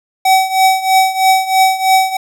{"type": "tone with tremolo", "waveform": "square", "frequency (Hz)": 760, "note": "F#5", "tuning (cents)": 46, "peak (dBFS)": -6, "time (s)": [0.25, 2.17], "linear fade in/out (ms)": 5, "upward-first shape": "triangle", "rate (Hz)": 3.1, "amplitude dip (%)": 85, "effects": []}